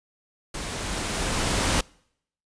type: noise with level ramp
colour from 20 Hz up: pink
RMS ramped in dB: -33 to -22 dBFS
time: 0.54-1.81 s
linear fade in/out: 5 ms
effects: noise-tail reverb RT60 0.7 s tail -26 dB re dry + resampled to 22050 Hz